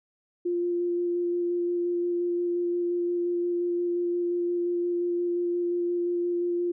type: tone with vibrato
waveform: sine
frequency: 349.2 Hz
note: F4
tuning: in tune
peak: -24 dBFS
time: 0.45-6.72 s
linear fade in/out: 10 ms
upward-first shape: square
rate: 5.7 Hz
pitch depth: 8 cents each way
effects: none